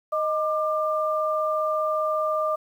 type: tone pair together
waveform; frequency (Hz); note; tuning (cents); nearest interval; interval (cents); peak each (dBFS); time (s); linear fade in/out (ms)
sine; 622.3 / 1192.5; D#5 / D6; 0 / +26; major seventh; 1126; -24 / -25; 0.12-2.56; 10
effects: 9-bit